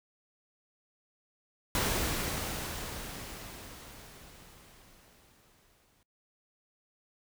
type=noise with exponential decay; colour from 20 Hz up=pink; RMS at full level=-29 dBFS; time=1.75-6.03 s; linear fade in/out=1 ms; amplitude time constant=930 ms; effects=noise-tail reverb RT60 0.2 s tail -25 dB re dry